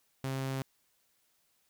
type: tone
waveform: sawtooth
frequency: 133.7 Hz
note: C3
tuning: 38 cents sharp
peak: -29 dBFS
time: 0.24-0.62 s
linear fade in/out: 0 ms
effects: white hiss -73 dBFS RMS until 1.69 s